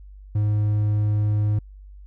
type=tone; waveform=triangle; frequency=105 Hz; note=G#2; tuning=19 cents sharp; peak=-16 dBFS; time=0.35-1.59 s; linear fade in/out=5 ms; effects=added 49 Hz sine -40 dBFS peak until 2.06 s